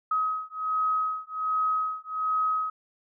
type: beating tone pair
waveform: sine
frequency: 1268 / 1269.3 Hz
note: D#6 / D#6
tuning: +32 / +34 cents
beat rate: 1.3 Hz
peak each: -28 dBFS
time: 0.11-2.7 s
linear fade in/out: 5 ms
effects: none